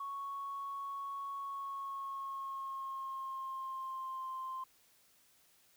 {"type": "tone with pitch glide", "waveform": "sine", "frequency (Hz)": [1108.7, 1046.5], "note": ["C#6", "C6"], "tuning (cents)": [0, 0], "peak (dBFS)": -38, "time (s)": [0, 4.64], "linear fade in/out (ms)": 5, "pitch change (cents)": -100, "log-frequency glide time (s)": [1.39, 4.31], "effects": ["tanh soft clip ceiling -34 dBFS", "white hiss -68 dBFS RMS until 5.76 s"]}